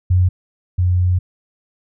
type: tone pair in turn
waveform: sine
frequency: 90.9 / 90.17 Hz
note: F#2 / F#2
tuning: -30 / -44 cents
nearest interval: unison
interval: 14 cents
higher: first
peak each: -10 / -12 dBFS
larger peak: first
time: 0.1-0.29 / 0.78-1.19 s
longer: second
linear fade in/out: 10 ms
effects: none